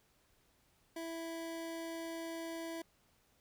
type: tone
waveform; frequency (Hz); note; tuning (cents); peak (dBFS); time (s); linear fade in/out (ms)
25% pulse; 330; E4; +2; -37; 0.96-2.82; 5
effects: pink hiss -72 dBFS RMS until 3.4 s